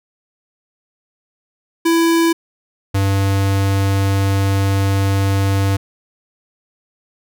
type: tone pair in turn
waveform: square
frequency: 332.3 / 98 Hz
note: E4 / G2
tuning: +14 / 0 cents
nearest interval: octave + major sixth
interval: 2114 cents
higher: first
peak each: -12 / -14 dBFS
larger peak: first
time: 1.85-2.33 / 2.94-5.77 s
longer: second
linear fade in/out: 10 ms
effects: none